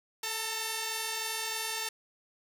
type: tone pair together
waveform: 5% pulse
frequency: 440 / 903.2 Hz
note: A4 / A5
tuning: 0 / +45 cents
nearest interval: octave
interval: 1245 cents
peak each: -26 / -22 dBFS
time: 0.23-1.89 s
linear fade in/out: 5 ms
effects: 10-bit